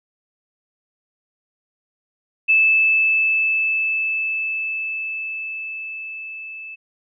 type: tone with level ramp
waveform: sine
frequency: 2624 Hz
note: E7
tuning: 9 cents flat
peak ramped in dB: -11 to -32 dBFS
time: 2.48-6.76 s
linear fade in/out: 20 ms
effects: none